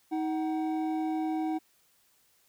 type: tone pair together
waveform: triangle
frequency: 316.4 / 752 Hz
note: D#4 / F#5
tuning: +29 / +28 cents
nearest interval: octave + minor third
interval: 1499 cents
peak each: -27 / -33 dBFS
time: 0.11-1.59 s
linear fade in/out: 20 ms
effects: white hiss -67 dBFS RMS until 2.48 s

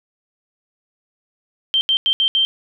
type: tone bursts at uneven times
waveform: sine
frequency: 3138 Hz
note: G7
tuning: 1 cent sharp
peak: -13 dBFS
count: 5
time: 1.74-1.81 / 1.89-1.97 / 2.06-2.13 / 2.2-2.28 / 2.35-2.45 s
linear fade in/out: 0 ms
effects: none

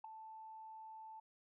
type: tone with ADSR envelope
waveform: sine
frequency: 880 Hz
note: A5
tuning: in tune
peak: -40 dBFS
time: 0.04-1.2 s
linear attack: 6 ms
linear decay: 3 ms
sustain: -10 dB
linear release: 7 ms
effects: tanh soft clip ceiling -39 dBFS

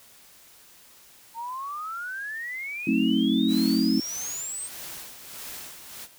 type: exponential sweep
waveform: sine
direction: up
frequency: 900 to 8690 Hz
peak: -31 dBFS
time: 1.34-4.7 s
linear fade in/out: 50 ms
type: chord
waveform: sine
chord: F# diminished seventh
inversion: none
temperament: just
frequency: 185 / 222 / 266.4 / 319.7 Hz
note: F#3 / A3 / C4 / Eb4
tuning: 0 / +16 / +31 / +47 cents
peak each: -29 / -24 / -24 / -26 dBFS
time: 2.87-4 s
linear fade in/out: 5 ms
type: noise with tremolo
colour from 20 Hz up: white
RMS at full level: -38 dBFS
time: 3.47-6.08 s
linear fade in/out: 50 ms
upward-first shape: sine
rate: 1.6 Hz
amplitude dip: 60%
effects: white hiss -53 dBFS RMS until 6.18 s

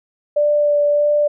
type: tone with vibrato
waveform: sine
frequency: 587.3 Hz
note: D5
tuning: in tune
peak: -12 dBFS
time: 0.36-1.28 s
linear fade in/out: 10 ms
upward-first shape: sine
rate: 1.6 Hz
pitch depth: 11 cents each way
effects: none

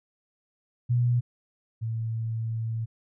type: tone pair in turn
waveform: sine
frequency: 121.3 / 112.99 Hz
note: B2 / A2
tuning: -31 / +46 cents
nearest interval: minor second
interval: 123 cents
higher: first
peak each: -20 / -27 dBFS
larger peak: first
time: 0.89-1.21 / 1.81-2.86 s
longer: second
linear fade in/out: 20 ms
effects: none

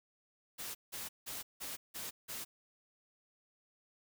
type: noise bursts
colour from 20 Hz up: white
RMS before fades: -43 dBFS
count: 6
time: 0.58-2.45 s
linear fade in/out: 20 ms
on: 170 ms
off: 170 ms
effects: none

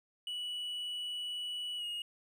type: tone with pitch glide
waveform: triangle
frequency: 2946 to 2870 Hz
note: F#7 to F7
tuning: -8 to +47 cents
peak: -35 dBFS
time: 0.27-2.02 s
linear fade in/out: 2 ms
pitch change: -45 cents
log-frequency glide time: 1.77-1.84 s
effects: none

